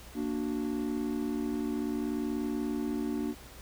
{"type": "chord", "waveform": "triangle", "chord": "Bb augmented", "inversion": "none", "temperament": "equal", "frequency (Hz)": [233.1, 293.7, 370], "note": ["Bb3", "D4", "F#4"], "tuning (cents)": [0, 0, 0], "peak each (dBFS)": [-32, -31, -36], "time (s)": [0.14, 3.35], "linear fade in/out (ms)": 50, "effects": ["added 60 Hz sine -51 dBFS peak until 3.61 s", "pink hiss -51 dBFS RMS until 3.61 s"]}